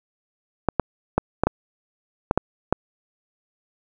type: clicks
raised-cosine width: 1 ms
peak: -3 dBFS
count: 8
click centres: 0.687 / 0.797 / 1.18 / 1.436 / 1.47 / 2.311 / 2.376 / 2.726 s
effects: none